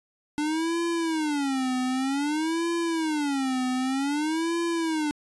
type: tone with vibrato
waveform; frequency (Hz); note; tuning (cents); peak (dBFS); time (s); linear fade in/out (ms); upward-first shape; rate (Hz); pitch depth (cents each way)
square; 293.7; D4; 0; -25; 0.38-5.11; 0; sine; 0.53; 250
effects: resampled to 24000 Hz